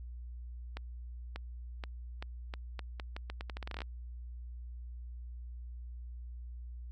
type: accelerating click train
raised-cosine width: 0.3 ms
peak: -25 dBFS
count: 20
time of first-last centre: 0.77-3.819 s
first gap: 590 ms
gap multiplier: 0.81
effects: added 60 Hz sine -42 dBFS peak until 6.91 s